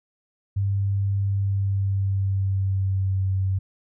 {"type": "tone with pitch glide", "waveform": "sine", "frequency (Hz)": [99, 95.46], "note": ["G2", "G2"], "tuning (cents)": [18, -45], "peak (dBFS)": -20, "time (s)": [0.56, 3.59], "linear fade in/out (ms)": 10, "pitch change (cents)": -63, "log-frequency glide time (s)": [1.29, 3.25], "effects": []}